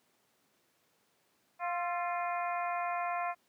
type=harmonic tone with a mistuned harmonic; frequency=350.4 Hz; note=F4; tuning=6 cents sharp; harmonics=2 / 3 / 4 / 5 / 6 / 7; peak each=-34 / -37 / -42 / -45 / -45 / -45 dBFS; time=1.59-3.35 s; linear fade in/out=50 ms; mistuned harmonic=4; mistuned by=-49 cents; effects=pink hiss -72 dBFS RMS until 3.48 s + high-pass 200 Hz 12 dB/octave

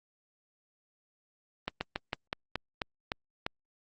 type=slowing click train; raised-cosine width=0.3 ms; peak=-15 dBFS; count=9; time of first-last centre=1.68-3.464 s; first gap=130 ms; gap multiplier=1.15; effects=Opus 32 kbps

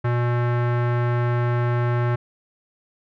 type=tone with low-pass filter; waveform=square; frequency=120.7 Hz; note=B2; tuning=39 cents flat; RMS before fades=-21 dBFS; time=0.04-2.16 s; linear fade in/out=10 ms; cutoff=1600 Hz; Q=1.6; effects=none

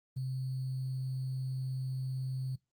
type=tone with sample-and-hold; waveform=sine; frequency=130.81 Hz; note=C3; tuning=in tune; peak=-33 dBFS; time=0.16-2.56 s; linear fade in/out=10 ms; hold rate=4410 Hz; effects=noise-tail reverb RT60 0.2 s tail -23 dB re dry + Opus 32 kbps

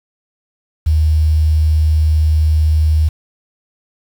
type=tone with quantisation; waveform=sine; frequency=77.78 Hz; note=D#2; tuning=in tune; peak=-9 dBFS; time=0.86-3.09 s; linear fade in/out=10 ms; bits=6; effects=none

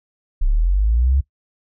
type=linear sweep; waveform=sine; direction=up; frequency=31.1 to 70.1 Hz; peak=-13 dBFS; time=0.41-1.21 s; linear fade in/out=10 ms; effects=noise-tail reverb RT60 0.1 s tail -19 dB re dry

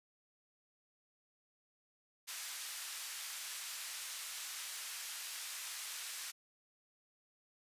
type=band-pass noise; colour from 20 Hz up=white; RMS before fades=-45 dBFS; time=2.27-6.32 s; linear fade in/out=20 ms; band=1300 to 10000 Hz; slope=12 dB/octave; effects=resampled to 32000 Hz

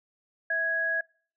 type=tone pair together; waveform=sine; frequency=654.5 / 1661.2 Hz; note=E5 / G#6; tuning=-13 / 0 cents; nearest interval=octave + major third; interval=1613 cents; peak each=-34 / -25 dBFS; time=0.5-1.01 s; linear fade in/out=5 ms; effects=noise-tail reverb RT60 0.5 s tail -26 dB re dry

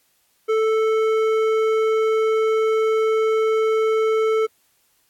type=tone with hard clipping; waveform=triangle; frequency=440 Hz; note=A4; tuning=in tune; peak=-18 dBFS; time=0.48-4.47 s; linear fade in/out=20 ms; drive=14 dB; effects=white hiss -63 dBFS RMS until 5.09 s + AAC 64 kbps

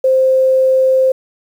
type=tone; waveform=sine; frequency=523.3 Hz; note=C5; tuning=in tune; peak=-8 dBFS; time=0.04-1.12 s; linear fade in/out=5 ms; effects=7-bit

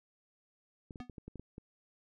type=clicks; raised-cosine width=3 ms; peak=-33 dBFS; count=9; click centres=0.908 / 0.958 / 1.003 / 1.097 / 1.182 / 1.28 / 1.357 / 1.396 / 1.581 s
type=tone with exponential decay; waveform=square; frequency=246.9 Hz; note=B3; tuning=in tune; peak=-38 dBFS; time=1-1.1 s; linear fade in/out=2 ms; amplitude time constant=21 ms
effects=low-pass 4000 Hz 12 dB/octave

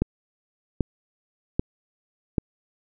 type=click train; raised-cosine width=3 ms; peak=-8 dBFS; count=4; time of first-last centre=0.02-2.382 s; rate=1.27 Hz; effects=none

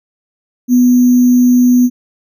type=tone with sample-and-hold; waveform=sine; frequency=247.6 Hz; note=B3; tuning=5 cents sharp; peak=-5 dBFS; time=0.68-1.9 s; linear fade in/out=50 ms; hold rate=6300 Hz; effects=none

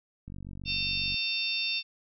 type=click train; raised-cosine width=5 ms; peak=-30 dBFS; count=42; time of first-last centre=0.28-1.143 s; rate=47.5 Hz
type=harmonic tone; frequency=900 Hz; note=A5; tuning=39 cents sharp; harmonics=3 / 4 / 5 / 6; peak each=-31 / -33 / -35 / -37 dBFS; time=0.65-1.83 s; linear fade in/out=50 ms
effects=none

